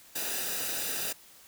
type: noise with comb filter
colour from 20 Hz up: white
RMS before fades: -33 dBFS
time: 0.15-1.13 s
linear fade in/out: 10 ms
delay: 0.92 ms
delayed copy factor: -0.65
effects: white hiss -55 dBFS RMS until 1.47 s